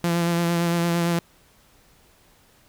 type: tone with vibrato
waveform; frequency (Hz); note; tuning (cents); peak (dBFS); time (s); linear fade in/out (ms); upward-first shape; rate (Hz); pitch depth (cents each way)
sawtooth; 170.7; F3; -39; -16; 0.04-1.19; 0; sine; 8.8; 21
effects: pink hiss -57 dBFS RMS until 2.68 s